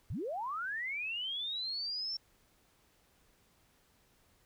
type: linear sweep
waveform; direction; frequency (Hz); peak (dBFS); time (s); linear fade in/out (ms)
sine; up; 60.9 to 5460; -35; 0.1-2.17; 5
effects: pink hiss -69 dBFS RMS until 4.45 s